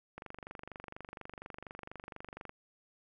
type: click train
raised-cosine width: 0.5 ms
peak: -29 dBFS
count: 57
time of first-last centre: 0.18-2.494 s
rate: 24.2 Hz
effects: none